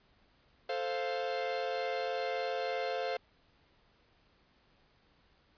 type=chord; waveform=45% pulse; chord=F major; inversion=first; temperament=equal; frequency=440 / 523.3 / 698.5 Hz; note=A4 / C5 / F5; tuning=0 / 0 / 0 cents; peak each=-39 / -36 / -37 dBFS; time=0.69-3.17 s; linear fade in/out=5 ms; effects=pink hiss -68 dBFS RMS until 5.57 s + resampled to 11025 Hz